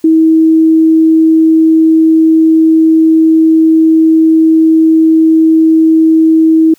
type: tone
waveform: sine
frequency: 320.7 Hz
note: E4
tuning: 48 cents flat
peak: -3 dBFS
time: 0.04-6.74 s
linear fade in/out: 5 ms
effects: white hiss -48 dBFS RMS until 6.78 s